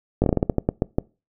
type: slowing click train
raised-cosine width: 2 ms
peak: -5 dBFS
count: 12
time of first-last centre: 0.22-0.985 s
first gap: 19 ms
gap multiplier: 1.24
effects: noise-tail reverb RT60 0.3 s tail -24 dB re dry